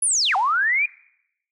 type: linear two-way sweep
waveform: sine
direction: down then up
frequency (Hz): 10548 to 729 to 2461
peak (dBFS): -17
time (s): 0.02-0.86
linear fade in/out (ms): 5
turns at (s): 0.36
effects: noise-tail reverb RT60 0.8 s tail -23 dB re dry